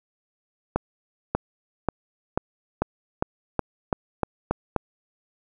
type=accelerating click train; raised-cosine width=1 ms; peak=-7 dBFS; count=11; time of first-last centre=0.76-4.763 s; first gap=590 ms; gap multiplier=0.91; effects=none